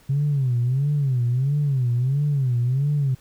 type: tone with vibrato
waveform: sine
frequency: 133 Hz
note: C3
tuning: 29 cents sharp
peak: -17 dBFS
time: 0.09-3.15 s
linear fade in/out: 10 ms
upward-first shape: sine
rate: 1.5 Hz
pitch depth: 180 cents each way
effects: tanh soft clip ceiling -14 dBFS + pink hiss -55 dBFS RMS until 3.2 s